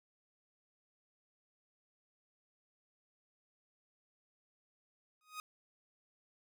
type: tone with exponential growth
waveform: sawtooth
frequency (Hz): 1249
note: D#6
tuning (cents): +6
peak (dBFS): -35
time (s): 5.21-5.4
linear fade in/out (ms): 1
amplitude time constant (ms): 41
effects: none